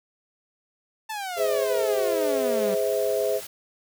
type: exponential sweep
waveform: sawtooth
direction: down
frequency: 894 to 190 Hz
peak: -26 dBFS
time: 1.09-2.75 s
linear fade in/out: 10 ms
type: chord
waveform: sine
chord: Ab augmented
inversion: none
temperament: just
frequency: 415.3 / 519.1 / 648.9 Hz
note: Ab4 / C5 / E5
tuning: 0 / -14 / -27 cents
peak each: -26 dBFS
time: 1.36-3.41 s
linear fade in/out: 50 ms
type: noise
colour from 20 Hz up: white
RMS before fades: -39 dBFS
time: 1.37-3.47 s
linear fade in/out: 5 ms
effects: none